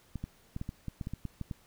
clicks, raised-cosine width 5 ms, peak -24 dBFS, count 12, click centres 0.157 / 0.24 / 0.564 / 0.614 / 0.691 / 0.883 / 1.012 / 1.071 / 1.136 / 1.253 / 1.413 / 1.512 s, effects pink hiss -63 dBFS RMS until 1.66 s

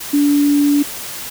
sine tone in noise, 288.4 Hz, D4, 31 cents flat, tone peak -10 dBFS, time 0.13-0.83 s, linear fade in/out 10 ms, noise white, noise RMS -28 dBFS, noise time 0-1.3 s, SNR +15 dB, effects none

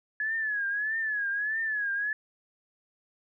sine tone with vibrato, 1700 Hz, G#6, 40 cents sharp, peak -27 dBFS, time 0.2-2.13 s, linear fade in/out 2 ms, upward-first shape triangle, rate 1.6 Hz, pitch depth 120 cents each way, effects none

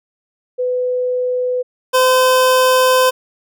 sine / 25% pulse tone pair in turn, 500 / 512.3 Hz, B4 / C5, +21 / -37 cents, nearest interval unison, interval 42 cents, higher second, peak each -15 / -6 dBFS, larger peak second, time 0.58-1.63 / 1.93-3.11 s, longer second, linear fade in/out 20 ms, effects none

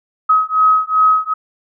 sine beating tone pair, 1270 / 1272.6 Hz, D#6 / D#6, +35 / +39 cents, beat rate 2.6 Hz, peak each -13 dBFS, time 0.29-1.34 s, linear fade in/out 10 ms, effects none

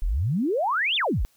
sine exponential two-way sweep, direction up then down, 33.63 to 3671 to 33.63 Hz, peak -21 dBFS, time 0.02-1.25 s, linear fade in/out 0 ms, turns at 0.96 s, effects white hiss -63 dBFS RMS until 1.36 s

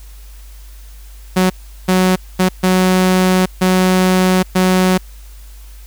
sawtooth tone bursts at uneven times, 185 Hz, F#3, in tune, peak -6 dBFS, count 6, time 1.36-1.5 / 1.88-2.16 / 2.39-2.49 / 2.63-3.46 / 3.61-4.43 / 4.55-4.98 s, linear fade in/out 10 ms, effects added 50 Hz sine -33 dBFS peak until 5.86 s + white hiss -46 dBFS RMS until 5.86 s

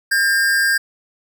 square tone pair together, 1605 / 1801.6 Hz, G6 / A6, +40 / +40 cents, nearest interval major second, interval 200 cents, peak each -15 / -24 dBFS, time 0.11-0.78 s, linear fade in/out 10 ms, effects none

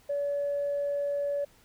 sine tone, 571 Hz, D5, 49 cents flat, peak -26 dBFS, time 0.09-1.45 s, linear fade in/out 10 ms, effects tanh soft clip ceiling -23 dBFS + pink hiss -61 dBFS RMS until 1.64 s

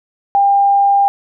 sine tone, 799 Hz, G5, 33 cents sharp, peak -8 dBFS, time 0.35-1.08 s, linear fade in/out 0 ms, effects none

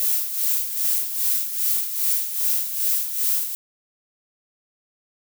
violet noise with tremolo, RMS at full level -20 dBFS, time 0-3.55 s, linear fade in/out 0 ms, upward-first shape sine, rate 2.5 Hz, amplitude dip 65%, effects none

